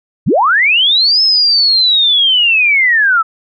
sine linear two-way sweep, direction up then down, 75.7 to 5250 to 1278 Hz, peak -7 dBFS, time 0.26-3.23 s, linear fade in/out 20 ms, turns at 1.22 s, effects none

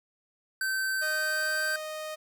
square tone with pitch glide, 1545 to 1557.5 Hz, G6 to G6, -26 to -12 cents, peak -28 dBFS, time 0.61-1.76 s, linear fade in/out 2 ms, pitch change +14 cents, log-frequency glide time 1.14-1.63 s
sawtooth tone, 620 Hz, D#5, 6 cents flat, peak -31 dBFS, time 1.01-2.16 s, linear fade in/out 20 ms
effects none

